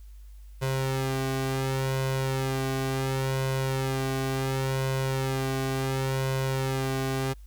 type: tone with flanger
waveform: sawtooth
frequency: 133.1 Hz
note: C3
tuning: 30 cents sharp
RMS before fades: -28 dBFS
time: 0.61-7.34 s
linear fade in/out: 20 ms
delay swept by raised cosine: 2 to 2.64 ms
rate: 0.7 Hz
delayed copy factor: +0.85
effects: added 50 Hz sine -43 dBFS peak until 7.46 s + white hiss -65 dBFS RMS until 7.46 s